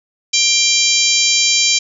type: harmonic tone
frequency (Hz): 790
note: G5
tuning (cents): +13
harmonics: 3 / 4 / 5 / 6 / 7 / 8 / 9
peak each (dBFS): -19 / -19 / -19 / -19 / -19 / -19 / -19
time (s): 0.33-1.79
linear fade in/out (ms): 10
effects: none